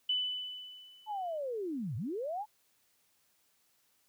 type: tone with exponential decay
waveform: sine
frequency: 2995 Hz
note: F#7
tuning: 20 cents sharp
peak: -27 dBFS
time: 0.09-1.38 s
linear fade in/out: 5 ms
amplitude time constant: 280 ms
type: linear two-way sweep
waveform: sine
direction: down then up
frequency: 880 to 98 to 880 Hz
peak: -34 dBFS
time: 1.06-2.46 s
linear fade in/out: 50 ms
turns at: 1.96 s
effects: white hiss -72 dBFS RMS until 4.08 s + high-pass 60 Hz 12 dB/octave